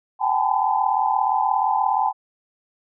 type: tone cluster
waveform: sine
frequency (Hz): 764 / 810 / 850 / 887 / 1011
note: G5 / G#5 / G#5 / A5 / B5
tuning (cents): -45 / -43 / +40 / +14 / +40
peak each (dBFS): -24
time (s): 0.19-2.13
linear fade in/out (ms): 50
effects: none